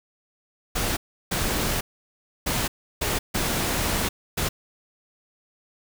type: noise bursts at uneven times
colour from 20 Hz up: pink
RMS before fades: -25 dBFS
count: 6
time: 0.75-0.97 / 1.31-1.81 / 2.46-2.68 / 3.01-3.19 / 3.34-4.09 / 4.37-4.49 s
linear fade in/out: 10 ms
effects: none